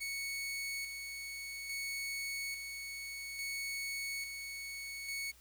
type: tone with tremolo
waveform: sawtooth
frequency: 2217 Hz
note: C#7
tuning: in tune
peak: -34 dBFS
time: 0-5.32 s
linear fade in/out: 20 ms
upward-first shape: square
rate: 0.59 Hz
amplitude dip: 40%
effects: added 60 Hz sine -64 dBFS peak until 5.4 s + white hiss -63 dBFS RMS until 5.4 s